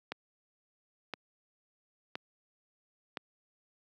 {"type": "click train", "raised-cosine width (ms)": 0.3, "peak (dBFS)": -20, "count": 4, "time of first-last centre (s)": [0.12, 3.172], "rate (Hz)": 0.983, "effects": ["high-pass 200 Hz 12 dB/octave"]}